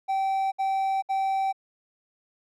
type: tone bursts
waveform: triangle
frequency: 774 Hz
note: G5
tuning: 22 cents flat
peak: -21 dBFS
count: 3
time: 0.08-1.528 s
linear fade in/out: 20 ms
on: 440 ms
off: 64 ms
effects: none